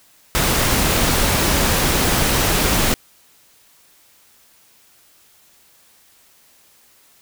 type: noise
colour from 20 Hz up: pink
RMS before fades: -17 dBFS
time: 0.35-2.94 s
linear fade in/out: 0 ms
effects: white hiss -53 dBFS RMS until 7.21 s